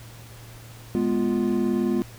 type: chord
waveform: triangle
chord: F diminished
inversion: first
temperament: equal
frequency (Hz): 207.7 / 246.9 / 349.2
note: Ab3 / Cb4 / F4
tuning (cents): 0 / 0 / 0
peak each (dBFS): -23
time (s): 0.95-2.02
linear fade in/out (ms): 0
effects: added 115 Hz sine -43 dBFS peak until 2.18 s + pink hiss -47 dBFS RMS until 2.18 s